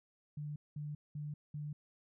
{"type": "tone bursts", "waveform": "sine", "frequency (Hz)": 148.4, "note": "D3", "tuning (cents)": 18, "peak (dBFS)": -39, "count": 4, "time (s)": [0.37, 1.73], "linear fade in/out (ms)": 5, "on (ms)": 190, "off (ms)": 200, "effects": []}